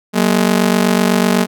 sawtooth ring-modulated tone, 210 Hz, G#3, 19 cents sharp, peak -4 dBFS, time 0.13-1.47 s, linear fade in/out 50 ms, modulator 24 Hz, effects none

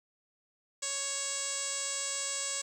5% pulse tone with low-pass filter, 554.4 Hz, C#5, in tune, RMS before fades -35 dBFS, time 0.82-2.62 s, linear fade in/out 10 ms, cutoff 7800 Hz, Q 8.3, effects 10-bit

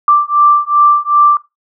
sine beating tone pair, 1174.7 / 1177.3 Hz, D6 / D6, 0 / +4 cents, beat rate 2.6 Hz, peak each -10 dBFS, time 0.08-1.37 s, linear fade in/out 2 ms, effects noise-tail reverb RT60 0.2 s tail -17 dB re dry

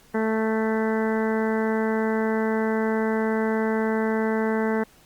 harmonic tone, 220.4 Hz, A3, 3 cents sharp, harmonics 1 / 2 / 3 / 4 / 5 / 6 / 7 / 8 / 9, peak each -24 / -25 / -33 / -32 / -38 / -40 / -35 / -38 / -38 dBFS, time 0.14-4.84 s, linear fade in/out 10 ms, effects pink hiss -55 dBFS RMS until 5.05 s + Opus 48 kbps

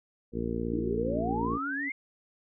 harmonic tone, 57.6 Hz, A#1, 20 cents flat, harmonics 1 / 2 / 3 / 4 / 5 / 6 / 7 / 8, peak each -38 / -39 / -38 / -34 / -39 / -38 / -39 / -37 dBFS, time 0.32-1.59 s, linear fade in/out 50 ms
sine exponential sweep, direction up, 290 to 2179 Hz, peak -31 dBFS, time 0.73-1.92 s, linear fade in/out 5 ms
sine tone with vibrato, 280 Hz, C#4, 18 cents sharp, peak -35 dBFS, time 1.06-1.9 s, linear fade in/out 20 ms, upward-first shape sine, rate 6.9 Hz, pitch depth 29 cents each way
effects none

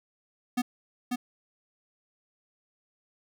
square tone with echo, 246.9 Hz, B3, in tune, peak -25 dBFS, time 0.57-0.62 s, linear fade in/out 10 ms, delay 540 ms, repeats 1, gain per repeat -3 dB, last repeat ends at 1.16 s, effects none

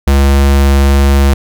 square tone, 69.3 Hz, C#2, in tune, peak -6 dBFS, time 0.07-1.34 s, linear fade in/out 5 ms, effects none

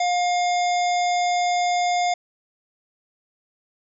harmonic tone with a mistuned harmonic, 710 Hz, F5, 28 cents sharp, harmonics 1 / 3 / 5 / 7 / 9 / 10, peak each -19 / -29 / -33 / -36 / -38 / -39 dBFS, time 0-2.14 s, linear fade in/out 5 ms, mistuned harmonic 9, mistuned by +29 cents, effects none

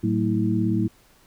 sine tone cluster, 110.7 / 187.5 / 225.1 / 324.3 Hz, A2 / F#3 / A3 / E4, +11 / +23 / +40 / -28 cents, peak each -25 dBFS, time 0.03-0.88 s, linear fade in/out 10 ms, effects pink hiss -57 dBFS RMS until 1.26 s

